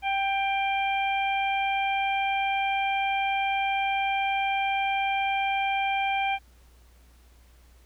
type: harmonic tone with a mistuned harmonic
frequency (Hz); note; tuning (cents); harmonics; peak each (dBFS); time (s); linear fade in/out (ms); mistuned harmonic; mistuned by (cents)
791; G5; +15; 1 / 2 / 3 / 4; -25 / -38 / -29 / -37; 0.02-6.39; 50; 1; -16
effects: added 60 Hz sine -53 dBFS peak until 7.85 s + pink hiss -62 dBFS RMS until 7.85 s